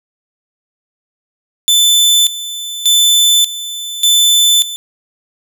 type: tone with tremolo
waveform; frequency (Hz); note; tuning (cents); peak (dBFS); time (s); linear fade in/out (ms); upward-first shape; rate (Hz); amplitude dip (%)
sawtooth; 3520; A7; 0; -4; 1.68-4.76; 0; square; 0.85; 80
effects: none